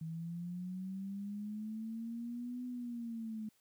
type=linear two-way sweep; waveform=sine; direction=up then down; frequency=159.5 to 249.8 to 214.1 Hz; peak=-39 dBFS; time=0.01-3.49 s; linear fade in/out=5 ms; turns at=2.65 s; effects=white hiss -73 dBFS RMS until 3.6 s